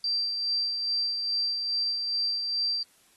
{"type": "tone with tremolo", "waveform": "sine", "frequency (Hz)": 4699, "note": "D8", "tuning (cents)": 0, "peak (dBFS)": -24, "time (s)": [0.04, 2.83], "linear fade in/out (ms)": 2, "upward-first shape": "sine", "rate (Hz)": 2.4, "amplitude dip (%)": 40, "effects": ["white hiss -62 dBFS RMS until 3.16 s", "AAC 32 kbps"]}